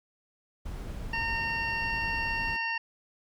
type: noise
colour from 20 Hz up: brown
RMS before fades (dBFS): -38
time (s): 0.65-2.57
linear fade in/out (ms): 10
type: harmonic tone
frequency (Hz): 915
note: A#5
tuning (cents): -32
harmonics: 1 / 2 / 3 / 5 / 6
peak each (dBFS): -35 / -32 / -33 / -45 / -48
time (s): 1.13-2.78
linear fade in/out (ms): 5
effects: none